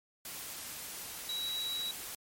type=tone in noise; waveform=sine; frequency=3889 Hz; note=B7; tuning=27 cents flat; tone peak=-34 dBFS; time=1.29-1.91 s; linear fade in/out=2 ms; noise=white; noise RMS=-43 dBFS; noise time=0.25-2.15 s; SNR=+6 dB; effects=MP3 64 kbps